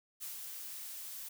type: noise with ADSR envelope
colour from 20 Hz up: blue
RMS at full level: -42 dBFS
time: 0.2-1.29 s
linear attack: 29 ms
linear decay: 120 ms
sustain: -3 dB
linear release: 8 ms
effects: none